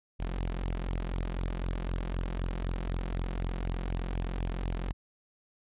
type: tone with flanger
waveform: sawtooth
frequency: 43.77 Hz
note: F1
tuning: 5 cents sharp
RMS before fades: -33 dBFS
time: 0.19-4.93 s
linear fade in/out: 20 ms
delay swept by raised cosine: 0.23 to 5.83 ms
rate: 4 Hz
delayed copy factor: +0.6
effects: resampled to 8000 Hz